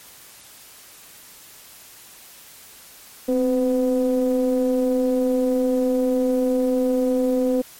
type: ring-modulated tone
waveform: triangle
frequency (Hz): 123.47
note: B2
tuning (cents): 0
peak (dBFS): -12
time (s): 3.28-7.62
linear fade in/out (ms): 10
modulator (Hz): 382
effects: white hiss -45 dBFS RMS until 7.79 s + MP3 64 kbps